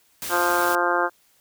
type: noise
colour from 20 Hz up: white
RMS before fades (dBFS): -31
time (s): 0.22-0.75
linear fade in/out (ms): 0
type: harmonic tone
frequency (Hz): 175.2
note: F3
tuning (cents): +6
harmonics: 2 / 3 / 4 / 5 / 6 / 7 / 8 / 9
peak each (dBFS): -27 / -27 / -27 / -27 / -27 / -27 / -27 / -27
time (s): 0.29-1.1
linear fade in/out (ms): 50
effects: white hiss -61 dBFS RMS until 1.4 s